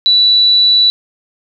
sine tone, 3951 Hz, B7, in tune, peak -6 dBFS, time 0.06-0.9 s, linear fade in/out 0 ms, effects none

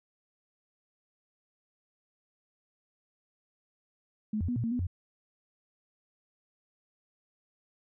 sine tone with pitch steps, 213.8 / 87 / 243.5 / 117.4 / 229.2 / 246.5 / 89.5 Hz, A3 / F2 / B3 / A#2 / A#3 / B3 / F2, -49 / -6 / -24 / +13 / -29 / -3 / +43 cents, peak -28 dBFS, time 4.33-4.869 s, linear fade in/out 5 ms, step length 77 ms, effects none

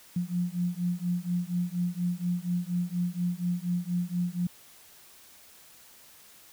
sine beating tone pair, 174.61 / 178.81 Hz, F3 / F3, 0 / +41 cents, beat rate 4.2 Hz, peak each -30 dBFS, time 0.16-4.47 s, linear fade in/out 5 ms, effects white hiss -54 dBFS RMS until 6.52 s

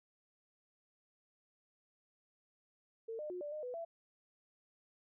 sine tone with pitch steps, 451.8 / 604 / 360 / 587 / 610 / 496.5 / 669 Hz, A4 / D5 / F#4 / D5 / D#5 / B4 / E5, +46 / +48 / -47 / -1 / -34 / +9 / +25 cents, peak -40 dBFS, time 3.08-3.85 s, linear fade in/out 10 ms, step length 110 ms, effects none

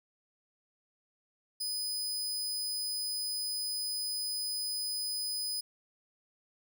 sawtooth tone, 5000 Hz, D#8, 8 cents sharp, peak -30 dBFS, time 1.6-5.61 s, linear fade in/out 10 ms, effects none

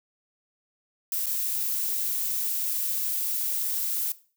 violet noise with dropouts, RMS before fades -28 dBFS, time 1.12-4.12 s, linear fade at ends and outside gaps 2 ms, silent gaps 1.26-1.266 s, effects noise-tail reverb RT60 0.4 s tail -18 dB re dry

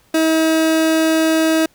30% pulse tone, 320 Hz, D#4, 49 cents sharp, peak -10 dBFS, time 0.14-1.66 s, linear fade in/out 5 ms, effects pink hiss -55 dBFS RMS until 1.74 s

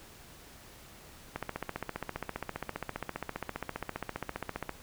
click train, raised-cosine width 0.5 ms, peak -19 dBFS, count 51, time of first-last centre 1.36-4.693 s, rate 15 Hz, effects pink hiss -53 dBFS RMS until 4.82 s

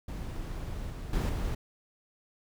brown noise with level steps, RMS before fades -37 / -39 / -28 / -32 dBFS, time 0.08-1.55 s, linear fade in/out 5 ms, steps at 0.9 / 1.13 / 1.29 s, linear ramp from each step 2 ms, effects none

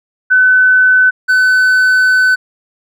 sine / triangle tone pair in turn, 1510 / 1510 Hz, F#6 / F#6, +35 / +35 cents, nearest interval unison, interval 0 cents, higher neither, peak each -5 dBFS, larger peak neither, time 0.3-1.11 / 1.28-2.36 s, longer second, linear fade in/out 20 ms, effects none

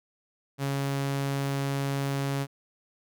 sawtooth tone, 138.59 Hz, C#3, in tune, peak -23 dBFS, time 0.58-2.47 s, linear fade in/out 50 ms, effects none

